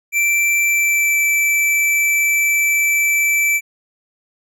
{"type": "tone with pitch glide", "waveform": "square", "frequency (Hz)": [2342, 2323], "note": ["D7", "D7"], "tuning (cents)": [-5, -20], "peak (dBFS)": -14, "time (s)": [0.12, 3.61], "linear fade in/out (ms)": 50, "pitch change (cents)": -15, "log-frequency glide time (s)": [0.64, 1.23], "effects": []}